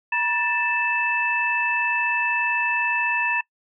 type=tone cluster; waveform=sine; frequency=956 / 1771 / 2634 Hz; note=A#5 / A6 / E7; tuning=+43 / +11 / -2 cents; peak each=-25 / -25 / -23 dBFS; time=0.12-3.41 s; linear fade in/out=5 ms; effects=noise-tail reverb RT60 0.1 s tail -23 dB re dry